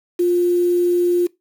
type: tone with quantisation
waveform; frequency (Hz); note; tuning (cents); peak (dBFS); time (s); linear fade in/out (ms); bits
sine; 351.9; F4; +13; -13; 0.19-1.27; 10; 6
effects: noise-tail reverb RT60 0.2 s tail -21 dB re dry